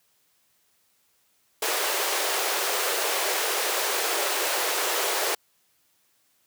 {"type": "high-pass noise", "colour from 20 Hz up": "pink", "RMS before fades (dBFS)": -26, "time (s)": [1.62, 5.35], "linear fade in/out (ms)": 5, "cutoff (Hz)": 380, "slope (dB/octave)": 48, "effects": ["white hiss -67 dBFS RMS until 6.46 s", "high-pass 60 Hz 12 dB/octave"]}